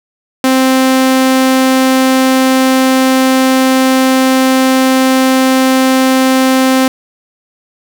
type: tone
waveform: sawtooth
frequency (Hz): 261.6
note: C4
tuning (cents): 0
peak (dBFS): -3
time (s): 0.44-6.88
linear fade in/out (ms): 2
effects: none